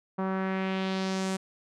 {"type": "tone with low-pass filter sweep", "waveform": "sawtooth", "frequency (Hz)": 190, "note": "F#3", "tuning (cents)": 46, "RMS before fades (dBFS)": -30, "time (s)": [0.18, 1.37], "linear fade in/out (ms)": 10, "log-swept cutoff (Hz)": [1100, 8800], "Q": 1.7, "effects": []}